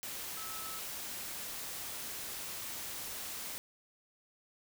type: tone in noise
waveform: sine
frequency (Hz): 1300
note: E6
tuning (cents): -24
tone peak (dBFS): -47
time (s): 0.37-0.79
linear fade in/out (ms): 0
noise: white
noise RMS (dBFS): -42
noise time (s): 0.03-3.58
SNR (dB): -8
effects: none